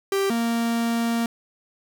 45% pulse tone pair in turn, 392 / 232.1 Hz, G4 / A#3, 0 / -7 cents, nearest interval major sixth, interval 907 cents, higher first, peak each -20 / -21 dBFS, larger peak first, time 0.12-0.3 / 0.3-1.26 s, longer second, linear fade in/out 2 ms, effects none

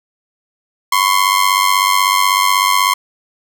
sawtooth ring-modulated tone, 1058 Hz, C6, 19 cents sharp, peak -4 dBFS, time 0.92-2.94 s, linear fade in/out 5 ms, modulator 48.1 Hz, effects none

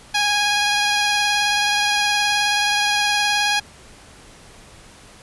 10% pulse tone with vibrato, 825 Hz, G#5, 12 cents flat, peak -8 dBFS, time 0.14-3.6 s, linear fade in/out 10 ms, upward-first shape sine, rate 19 Hz, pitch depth 16 cents each way, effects pink hiss -45 dBFS RMS until 5.22 s + resampled to 24000 Hz

